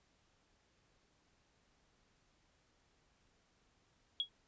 sine tone with exponential decay, 3322 Hz, G#7, in tune, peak -29 dBFS, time 4.2-4.29 s, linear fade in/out 1 ms, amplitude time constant 19 ms, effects pink hiss -74 dBFS RMS until 4.47 s + resampled to 16000 Hz

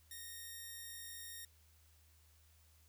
5% pulse tone, 1853 Hz, A#6, 11 cents flat, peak -37 dBFS, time 0.11-1.45 s, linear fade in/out 2 ms, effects added 78 Hz sine -66 dBFS peak until 2.88 s + white hiss -71 dBFS RMS until 2.88 s

